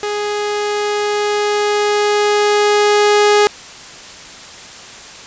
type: tone with level ramp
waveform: sawtooth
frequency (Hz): 415.3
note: G#4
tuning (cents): 0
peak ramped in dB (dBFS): -14 to -4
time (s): 0.03-3.47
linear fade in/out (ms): 0
effects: white hiss -34 dBFS RMS until 5.26 s + resampled to 16000 Hz